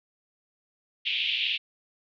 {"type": "band-pass noise", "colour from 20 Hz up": "white", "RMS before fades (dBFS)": -28, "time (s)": [1.05, 1.58], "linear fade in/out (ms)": 20, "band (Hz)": [2500, 3400], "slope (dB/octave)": 48, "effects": []}